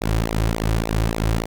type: tone with flanger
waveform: sawtooth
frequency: 55 Hz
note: A1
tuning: in tune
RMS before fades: -21 dBFS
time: 0.01-1.46 s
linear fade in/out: 10 ms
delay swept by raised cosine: 0.61 to 4.71 ms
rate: 3.5 Hz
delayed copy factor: -0.85
effects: none